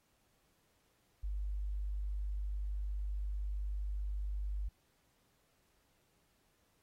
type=tone; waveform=sine; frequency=50 Hz; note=G1; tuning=35 cents sharp; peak=-35 dBFS; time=1.23-4.69 s; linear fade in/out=10 ms; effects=pink hiss -75 dBFS RMS until 6.82 s + AAC 48 kbps